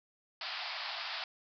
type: band-pass noise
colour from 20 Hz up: white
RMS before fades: -40 dBFS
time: 0.41-1.24 s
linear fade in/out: 2 ms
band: 620 to 5000 Hz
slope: 96 dB/octave
effects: none